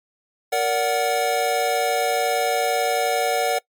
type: chord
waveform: square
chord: Bb augmented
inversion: none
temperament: equal with one note detuned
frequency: 466.2 / 577.6 / 740 Hz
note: Bb4 / D5 / F#5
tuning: 0 / -29 / 0 cents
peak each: -25 / -25 / -22 dBFS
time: 0.52-3.59 s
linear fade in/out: 10 ms
effects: noise-tail reverb RT60 0.1 s tail -22 dB re dry + MP3 96 kbps